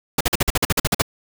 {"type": "noise bursts", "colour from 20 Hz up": "pink", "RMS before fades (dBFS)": -17, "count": 12, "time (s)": [0.18, 1.021], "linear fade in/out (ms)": 5, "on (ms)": 27, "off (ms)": 47, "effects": []}